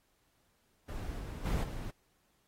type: noise with level steps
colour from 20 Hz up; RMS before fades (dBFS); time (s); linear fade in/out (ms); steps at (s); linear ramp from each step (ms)
brown; -40 / -42 / -32 / -40; 0.88-1.91; 10; 1.19 / 1.45 / 1.63; 10
effects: pink hiss -74 dBFS RMS until 2.47 s + AAC 48 kbps